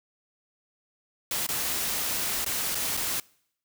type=noise with dropouts; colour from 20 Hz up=white; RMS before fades=-29 dBFS; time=1.31-3.2 s; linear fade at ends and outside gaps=2 ms; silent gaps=1.466-1.488 / 2.446-2.462 / 2.747-2.752 / 2.969-2.973 s; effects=noise-tail reverb RT60 0.7 s tail -25 dB re dry